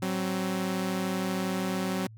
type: tone pair together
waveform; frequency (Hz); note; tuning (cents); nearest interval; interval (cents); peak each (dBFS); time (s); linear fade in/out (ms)
sawtooth; 187.63 / 265; F#3 / C4; +24 / +22; tritone; 598; -25 / -30; 0.02-2.07; 5
effects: added 110 Hz sine -45 dBFS peak until 2.17 s